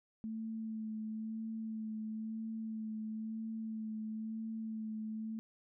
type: tone with vibrato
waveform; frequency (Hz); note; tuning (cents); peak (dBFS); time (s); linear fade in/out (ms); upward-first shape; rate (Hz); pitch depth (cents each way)
sine; 220; A3; 0; -38; 0.24-5.39; 0; sine; 1; 21
effects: none